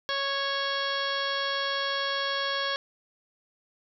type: harmonic tone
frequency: 553 Hz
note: C#5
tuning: 4 cents flat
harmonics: 1 / 2 / 3 / 4 / 5 / 6 / 7 / 8 / 9 / 10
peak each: -34 / -33 / -32 / -42 / -43 / -33 / -42 / -37 / -47 / -42 dBFS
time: 0.09-2.76 s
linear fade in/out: 0 ms
effects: none